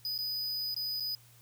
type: tone with dropouts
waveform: square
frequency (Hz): 4978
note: D#8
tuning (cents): 0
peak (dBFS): -33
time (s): 0.05-1.15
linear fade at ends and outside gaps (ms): 1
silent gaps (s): 0.179-0.188 / 0.744-0.764 / 0.999-1.005
effects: added 118 Hz sine -59 dBFS peak until 1.41 s + white hiss -61 dBFS RMS until 1.41 s